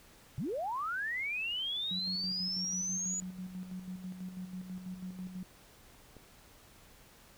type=linear sweep; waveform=sine; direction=up; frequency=110.5 to 6930 Hz; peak=-33 dBFS; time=0.38-3.2 s; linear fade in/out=0 ms
type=tone with tremolo; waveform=sine; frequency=184 Hz; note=F#3; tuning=9 cents flat; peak=-38 dBFS; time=1.91-5.43 s; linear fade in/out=2 ms; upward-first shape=square; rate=6.1 Hz; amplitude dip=55%
type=click; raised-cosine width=2 ms; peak=-38 dBFS; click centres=6.167 s
effects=pink hiss -59 dBFS RMS until 7.37 s